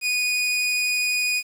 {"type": "tone", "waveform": "sawtooth", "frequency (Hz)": 2472, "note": "D#7", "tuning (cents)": -12, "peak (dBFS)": -17, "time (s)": [0.01, 1.43], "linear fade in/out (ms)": 50, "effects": ["low-pass 12000 Hz 12 dB/octave", "8-bit"]}